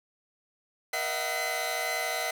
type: tone cluster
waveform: sawtooth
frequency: 476.9 / 627 / 678 / 752 / 2032 Hz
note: A#4 / D#5 / E5 / F#5 / B6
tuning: +39 / +13 / +49 / +28 / +49 cents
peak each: -37 / -32 / -34 / -31 / -29 dBFS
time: 0.93-2.31 s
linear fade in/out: 5 ms
effects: none